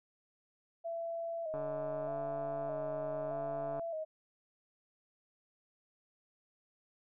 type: tone with vibrato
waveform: sine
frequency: 649 Hz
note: E5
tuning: 27 cents flat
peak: -36 dBFS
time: 0.84-4.05 s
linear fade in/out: 20 ms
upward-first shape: square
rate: 0.81 Hz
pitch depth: 54 cents each way
type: click train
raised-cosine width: 1 ms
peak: -31 dBFS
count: 328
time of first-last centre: 1.54-3.795 s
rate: 145 Hz
effects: none